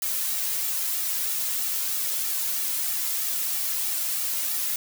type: noise with flanger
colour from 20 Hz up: blue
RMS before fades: -27 dBFS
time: 0.02-4.76 s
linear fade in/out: 2 ms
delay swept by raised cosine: 1.9 to 2.67 ms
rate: 3.1 Hz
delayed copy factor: -0.6
effects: none